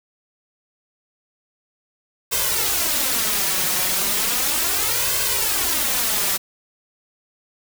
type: noise with flanger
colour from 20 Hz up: white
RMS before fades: -21 dBFS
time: 2.31-6.38 s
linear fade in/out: 20 ms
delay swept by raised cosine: 1.9 to 5.5 ms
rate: 0.35 Hz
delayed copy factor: +0.8
effects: none